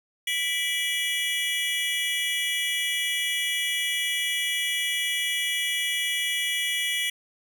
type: tone cluster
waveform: square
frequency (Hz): 1976 / 2320 / 2925 / 3344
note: B6 / D7 / F#7 / G#7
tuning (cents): 0 / -22 / -21 / +11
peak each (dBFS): -31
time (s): 0.27-7.1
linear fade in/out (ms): 5
effects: none